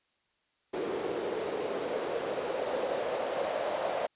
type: noise with band-pass filter sweep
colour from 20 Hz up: white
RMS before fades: -33 dBFS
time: 0.73-4.07 s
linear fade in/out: 10 ms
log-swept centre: 400 to 610 Hz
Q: 4.3
effects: white hiss -74 dBFS RMS until 4.15 s + resampled to 8000 Hz